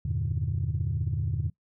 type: chord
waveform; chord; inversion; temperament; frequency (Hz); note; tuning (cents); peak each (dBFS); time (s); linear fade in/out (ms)
sine; E half-diminished seventh; none; equal; 82.41 / 98 / 116.54 / 146.83; E2 / G2 / Bb2 / D3; 0 / 0 / 0 / 0; -31; 0.05-1.5; 5
effects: noise-tail reverb RT60 0.1 s tail -20 dB re dry + tanh soft clip ceiling -19 dBFS

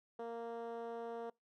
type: tone with band-pass filter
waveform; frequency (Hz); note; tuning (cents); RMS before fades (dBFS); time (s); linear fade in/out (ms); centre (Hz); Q
10% pulse; 232.2; A#3; -7; -44; 0.19-1.3; 5; 490; 1.9
effects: noise-tail reverb RT60 0.2 s tail -25 dB re dry

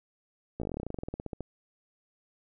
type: slowing click train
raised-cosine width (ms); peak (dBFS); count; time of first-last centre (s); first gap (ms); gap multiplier
2; -22; 22; 0.6-1.407; 16; 1.08
effects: none

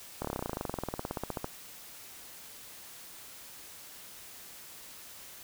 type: slowing click train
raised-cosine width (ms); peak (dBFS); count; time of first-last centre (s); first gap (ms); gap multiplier
1; -19; 28; 0.22-1.444; 26; 1.04
effects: white hiss -49 dBFS RMS until 5.43 s

